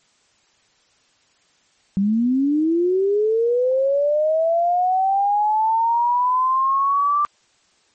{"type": "linear sweep", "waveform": "sine", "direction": "up", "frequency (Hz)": [189.8, 1181], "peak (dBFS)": -15, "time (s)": [1.97, 7.25], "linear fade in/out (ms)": 0, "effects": ["white hiss -60 dBFS RMS until 7.94 s", "MP3 32 kbps"]}